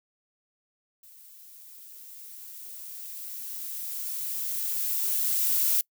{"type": "noise with level ramp", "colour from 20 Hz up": "violet", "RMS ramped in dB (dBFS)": [-52, -23], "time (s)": [1.03, 5.81], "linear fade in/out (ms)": 2, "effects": ["noise-tail reverb RT60 0.1 s tail -26 dB re dry"]}